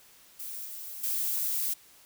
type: noise with level steps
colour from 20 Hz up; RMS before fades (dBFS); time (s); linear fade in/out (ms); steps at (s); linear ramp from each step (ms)
violet; -39 / -41 / -30; 0.39-1.74; 10; 0.65 / 1.03; 10
effects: white hiss -57 dBFS RMS until 2.05 s